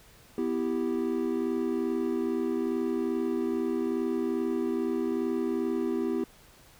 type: chord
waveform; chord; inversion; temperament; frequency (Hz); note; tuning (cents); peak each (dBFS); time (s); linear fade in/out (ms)
triangle; E minor; second; equal with one note detuned; 248.8 / 329.6 / 392; B3 / E4 / G4; +13 / 0 / 0; -29; 0.38-6.24; 2
effects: pink hiss -56 dBFS RMS until 6.79 s